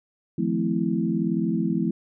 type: tone cluster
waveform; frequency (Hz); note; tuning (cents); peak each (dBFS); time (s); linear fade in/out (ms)
sine; 157.8 / 175.8 / 217.3 / 256.6 / 329.3; D#3 / F3 / A3 / C4 / E4; +25 / +12 / -21 / -34 / -2; -33 / -26 / -26 / -29 / -28; 0.38-1.91; 5
effects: none